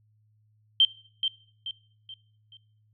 sine tone with echo, 3136 Hz, G7, in tune, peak -15 dBFS, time 0.8-0.85 s, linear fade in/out 2 ms, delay 430 ms, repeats 4, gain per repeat -8 dB, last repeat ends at 2.57 s, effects noise-tail reverb RT60 0.6 s tail -21 dB re dry + added 107 Hz sine -62 dBFS peak until 2.93 s

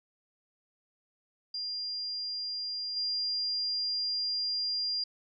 sine tone with level steps, 4800 Hz, D8, 37 cents sharp, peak -33 / -29 dBFS, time 1.54-5.04 s, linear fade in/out 5 ms, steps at 2.96 s, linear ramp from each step 10 ms, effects none

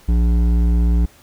triangle tone with hard clipping, 58.3 Hz, A#1, 1 cent sharp, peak -14 dBFS, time 0.08-1.06 s, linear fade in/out 10 ms, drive 14 dB, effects pink hiss -49 dBFS RMS until 1.22 s

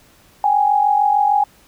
sine tone pair together, 784 / 830.6 Hz, G5 / G#5, 0 / 0 cents, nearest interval minor second, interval 100 cents, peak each -18 / -13 dBFS, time 0.44-1.44 s, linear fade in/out 2 ms, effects pink hiss -51 dBFS RMS until 1.67 s

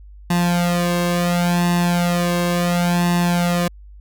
sawtooth tone with flanger, 174.6 Hz, F3, in tune, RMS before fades -18 dBFS, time 0.3-3.68 s, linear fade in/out 5 ms, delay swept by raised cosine 1.1 to 1.85 ms, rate 0.71 Hz, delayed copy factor +0.95, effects added 50 Hz sine -38 dBFS peak until 4 s

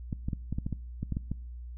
clicks, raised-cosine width 5 ms, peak -19 dBFS, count 11, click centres 0.128 / 0.285 / 0.332 / 0.526 / 0.585 / 0.665 / 0.727 / 1.03 / 1.123 / 1.169 / 1.316 s, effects noise-tail reverb RT60 0.7 s tail -23 dB re dry + added 60 Hz sine -39 dBFS peak until 1.77 s

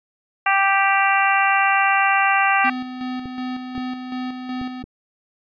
harmonic tone, 392 Hz, G4, in tune, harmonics 2 / 3 / 4 / 5 / 6 / 7, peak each -19 / -21 / -22 / -23 / -24 / -24 dBFS, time 0.46-2.7 s, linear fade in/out 5 ms
square tone with tremolo, 253.7 Hz, B3, 47 cents sharp, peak -25 dBFS, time 2.64-4.83 s, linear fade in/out 10 ms, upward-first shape square, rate 2.7 Hz, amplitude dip 45%
clicks, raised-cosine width 3 ms, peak -21 dBFS, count 4, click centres 3.257 / 3.779 / 4.614 / 4.84 s
effects resampled to 11025 Hz

